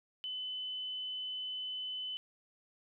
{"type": "tone", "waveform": "sine", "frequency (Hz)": 3020, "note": "F#7", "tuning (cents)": 35, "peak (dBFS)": -37, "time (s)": [0.24, 2.17], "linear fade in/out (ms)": 0, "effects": []}